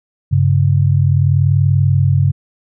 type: tone pair together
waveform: sine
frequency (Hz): 98 / 138.59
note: G2 / C#3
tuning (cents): 0 / 0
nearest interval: tritone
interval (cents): 600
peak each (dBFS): -12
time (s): 0.31-2.32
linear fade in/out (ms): 20
effects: none